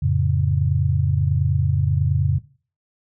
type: chord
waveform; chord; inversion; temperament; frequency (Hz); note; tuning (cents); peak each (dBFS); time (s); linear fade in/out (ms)
sine; F augmented; none; equal with one note detuned; 88.53 / 110 / 138.59; F2 / A2 / C#3; +24 / 0 / 0; -20 / -23 / -19; 0.02-2.39; 10
effects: noise-tail reverb RT60 0.4 s tail -18 dB re dry